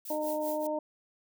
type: noise with tremolo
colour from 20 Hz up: violet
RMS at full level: -39 dBFS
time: 0.05-0.67 s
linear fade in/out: 5 ms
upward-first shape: triangle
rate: 5.1 Hz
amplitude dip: 95%
type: harmonic tone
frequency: 305 Hz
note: D#4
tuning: 34 cents flat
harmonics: 1 / 2 / 3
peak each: -36 / -31 / -37 dBFS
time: 0.1-0.79 s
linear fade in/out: 5 ms
effects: none